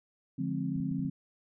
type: chord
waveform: sine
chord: D half-diminished seventh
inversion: none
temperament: just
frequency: 146.83 / 176.2 / 211.4 / 264.3 Hz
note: D3 / F3 / Ab3 / C4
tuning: 0 / +16 / +31 / +18 cents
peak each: -36 / -35 / -39 / -34 dBFS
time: 0.38-1.1 s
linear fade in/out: 10 ms
type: clicks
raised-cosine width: 5 ms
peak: -36 dBFS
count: 5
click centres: 0.762 / 0.802 / 0.915 / 0.993 / 1.05 s
effects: none